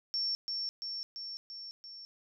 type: tone with echo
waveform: sine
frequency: 5450 Hz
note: F8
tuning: 43 cents flat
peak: -30 dBFS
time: 0.14-0.35 s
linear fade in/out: 0 ms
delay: 340 ms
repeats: 5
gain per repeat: -3 dB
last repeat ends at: 2.05 s
effects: none